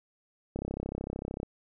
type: click train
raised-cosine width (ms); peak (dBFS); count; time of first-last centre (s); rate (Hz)
2; -21; 30; 0.56-1.431; 33.3
effects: none